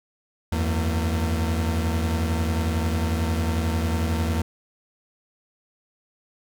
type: tone cluster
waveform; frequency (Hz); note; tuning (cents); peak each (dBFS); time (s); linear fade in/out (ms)
40% pulse; 82.4 / 93.5 / 227.7; E2 / F#2 / A#3; 0 / +19 / -40; -22 / -31 / -28; 0.52-4.42; 5
effects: none